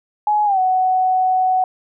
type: tone with pitch glide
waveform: sine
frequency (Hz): 841 to 744.9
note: G#5 to F#5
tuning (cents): +22 to +11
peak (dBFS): -13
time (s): 0.27-1.64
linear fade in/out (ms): 2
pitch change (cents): -211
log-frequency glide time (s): 0.45-0.59
effects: none